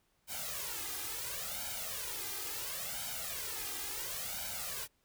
white noise with flanger, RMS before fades -40 dBFS, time 0.27-4.88 s, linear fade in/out 50 ms, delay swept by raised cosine 1.3 to 2.5 ms, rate 0.72 Hz, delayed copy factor +1, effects pink hiss -75 dBFS RMS until 5.04 s

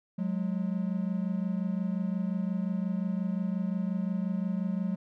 triangle tone pair together, 182.03 / 207.7 Hz, F#3 / G#3, -28 / 0 cents, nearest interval major second, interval 228 cents, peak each -28 / -30 dBFS, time 0.18-4.96 s, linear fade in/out 10 ms, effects none

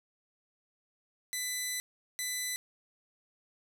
10% pulse tone bursts at uneven times, 2000 Hz, B6, 21 cents sharp, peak -24 dBFS, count 2, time 1.33-1.8 / 2.19-2.56 s, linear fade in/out 0 ms, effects none

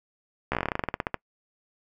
slowing click train, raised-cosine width 0.5 ms, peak -11 dBFS, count 18, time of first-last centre 0.52-1.143 s, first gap 14 ms, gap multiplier 1.11, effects noise-tail reverb RT60 0.1 s tail -25 dB re dry

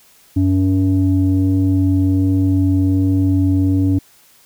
sine tone pair together, 94.57 / 282.4 Hz, F#2 / C#4, +38 / +32 cents, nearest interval octave + perfect fifth, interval 1894 cents, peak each -13 dBFS, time 0.36-3.99 s, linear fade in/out 10 ms, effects tanh soft clip ceiling -7 dBFS + white hiss -50 dBFS RMS until 4.45 s

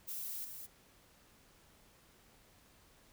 violet noise with level steps, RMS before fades -42 / -48 dBFS, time 0.07-0.67 s, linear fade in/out 20 ms, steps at 0.44 s, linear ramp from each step 10 ms, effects pink hiss -65 dBFS RMS until 3.12 s

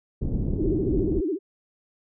pink low-pass noise, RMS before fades -26 dBFS, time 0.21-1.21 s, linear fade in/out 10 ms, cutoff 370 Hz, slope 24 dB/octave
sine tone with vibrato, 346.4 Hz, F4, 14 cents flat, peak -23 dBFS, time 0.57-1.39 s, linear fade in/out 50 ms, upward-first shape sine, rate 14 Hz, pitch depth 260 cents each way
effects none

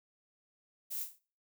violet noise with echo, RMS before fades -39 dBFS, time 0.9-1.05 s, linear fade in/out 20 ms, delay 29 ms, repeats 5, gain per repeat -6 dB, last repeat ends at 1.195 s, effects noise-tail reverb RT60 0.4 s tail -22 dB re dry

